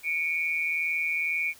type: tone pair together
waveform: sine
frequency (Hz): 2240 / 2402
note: C#7 / D7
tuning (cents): +18 / +38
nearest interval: minor second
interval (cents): 120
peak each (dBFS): -28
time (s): 0.03-1.54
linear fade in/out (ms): 50
effects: white hiss -53 dBFS RMS until 1.59 s